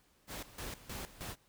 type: noise with tremolo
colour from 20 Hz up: pink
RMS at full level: -43 dBFS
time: 0.27-1.36 s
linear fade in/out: 50 ms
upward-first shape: square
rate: 3.2 Hz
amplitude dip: 80%
effects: pink hiss -70 dBFS RMS until 1.48 s